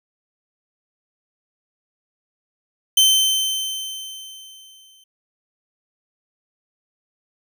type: tone with exponential decay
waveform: sawtooth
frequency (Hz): 3090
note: G7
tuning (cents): -26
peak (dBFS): -7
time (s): 2.97-5.04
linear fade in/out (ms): 5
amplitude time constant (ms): 450
effects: none

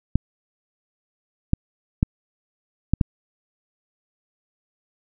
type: clicks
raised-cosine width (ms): 5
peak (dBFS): -4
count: 5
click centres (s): 0.156 / 1.534 / 2.029 / 2.936 / 3.012
effects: none

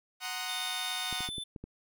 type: chord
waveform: 10% pulse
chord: C half-diminished seventh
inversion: second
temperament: equal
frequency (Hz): 740 / 932.3 / 1046.5 / 1244.5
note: Gb5 / Bb5 / C6 / Eb6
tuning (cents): 0 / 0 / 0 / 0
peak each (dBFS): -29 / -34 / -35 / -33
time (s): 0.2-1.3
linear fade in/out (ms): 50
type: tone with pitch glide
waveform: square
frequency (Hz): 3643 to 3519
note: A#7 to A7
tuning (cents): -41 to 0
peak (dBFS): -37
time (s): 0.48-1.44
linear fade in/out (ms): 10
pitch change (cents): -59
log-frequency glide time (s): 1.05-1.31
type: clicks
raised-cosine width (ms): 3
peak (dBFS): -29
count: 6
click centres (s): 1.127 / 1.206 / 1.289 / 1.382 / 1.562 / 1.64
effects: none

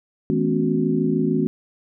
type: tone cluster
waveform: sine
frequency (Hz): 162.6 / 215.1 / 248.7 / 275.2 / 368.2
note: E3 / A3 / B3 / C#4 / F#4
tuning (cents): -23 / -39 / +12 / -12 / -8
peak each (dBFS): -24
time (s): 0.3-1.47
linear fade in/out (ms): 0
effects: none

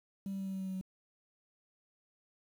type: tone with pitch steps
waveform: sine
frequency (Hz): 195.3 / 194.18 / 193.06 / 191.94 / 190.84 / 189.74 / 188.65 / 187.56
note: G3 / G3 / G3 / G3 / G3 / F#3 / F#3 / F#3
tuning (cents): -6 / -16 / -26 / -36 / -46 / +44 / +34 / +24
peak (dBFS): -34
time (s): 0.26-0.812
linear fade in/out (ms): 2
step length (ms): 69
effects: tanh soft clip ceiling -34 dBFS + 10-bit

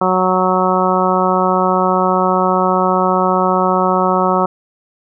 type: harmonic tone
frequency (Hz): 185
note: F#3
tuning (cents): 0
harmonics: 1 / 2 / 3 / 4 / 5 / 6 / 7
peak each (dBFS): -19 / -19 / -19 / -19 / -19 / -19 / -19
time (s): 0.01-4.46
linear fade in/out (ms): 5
effects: none

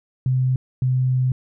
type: tone pair in turn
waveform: sine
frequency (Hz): 128.9 / 128.35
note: C3 / C3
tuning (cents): -26 / -33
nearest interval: unison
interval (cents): 7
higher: first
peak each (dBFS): -16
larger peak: neither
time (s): 0.26-0.56 / 0.82-1.32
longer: second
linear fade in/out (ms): 2
effects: none

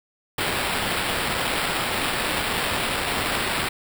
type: noise with sample-and-hold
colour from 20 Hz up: white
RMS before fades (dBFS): -25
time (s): 0.38-3.69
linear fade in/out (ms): 5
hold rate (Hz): 6300
effects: none

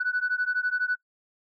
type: beating tone pair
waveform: sine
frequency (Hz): 1480 / 1492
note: F#6 / F#6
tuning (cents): 0 / +14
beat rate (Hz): 12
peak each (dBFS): -26 / -26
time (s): 0-0.96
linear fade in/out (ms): 10
effects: noise-tail reverb RT60 0.1 s tail -24 dB re dry + tanh soft clip ceiling -18 dBFS

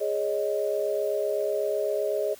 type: chord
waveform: sine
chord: Ab suspended fourth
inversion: none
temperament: equal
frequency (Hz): 415.3 / 554.4 / 622.3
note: Ab4 / Db5 / Eb5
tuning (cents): 0 / 0 / 0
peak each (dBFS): -28 / -30 / -28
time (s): 0-2.35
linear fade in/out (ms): 20
effects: white hiss -50 dBFS RMS until 2.39 s

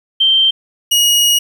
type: tone pair in turn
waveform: sine / sawtooth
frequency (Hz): 3136 / 2889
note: G7 / F#7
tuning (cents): 0 / -42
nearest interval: minor second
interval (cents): 142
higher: first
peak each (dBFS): -8 / -6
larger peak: second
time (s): 0.2-0.51 / 0.91-1.39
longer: second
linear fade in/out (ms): 10
effects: 8-bit

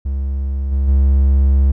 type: tone with level steps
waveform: triangle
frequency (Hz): 68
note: C#2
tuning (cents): -33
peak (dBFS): -15 / -11 / -7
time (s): 0.05-1.72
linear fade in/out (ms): 10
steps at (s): 0.71 / 0.87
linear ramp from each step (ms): 20
effects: none

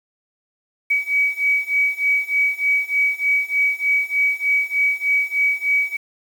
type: beating tone pair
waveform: sine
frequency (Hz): 2269 / 2272.3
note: C#7 / C#7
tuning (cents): +40 / +42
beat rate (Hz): 3.3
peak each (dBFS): -20 / -19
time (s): 0.9-5.97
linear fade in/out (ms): 10
effects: 7-bit

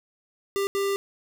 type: tone bursts at uneven times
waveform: square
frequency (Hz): 396.3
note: G4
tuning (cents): +19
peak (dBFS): -24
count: 2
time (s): 0.56-0.67 / 0.75-0.96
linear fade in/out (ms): 0
effects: 9-bit

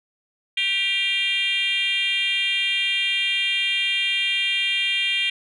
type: tone with frequency modulation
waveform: sine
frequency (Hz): 2790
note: F7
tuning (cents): -2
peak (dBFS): -18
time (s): 0.57-5.3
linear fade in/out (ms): 5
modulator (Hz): 416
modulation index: 1.6
effects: tanh soft clip ceiling -16 dBFS

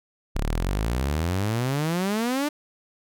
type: exponential sweep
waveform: sawtooth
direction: up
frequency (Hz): 33.13 to 303.3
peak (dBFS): -19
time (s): 0.35-2.49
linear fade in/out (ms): 10
effects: none

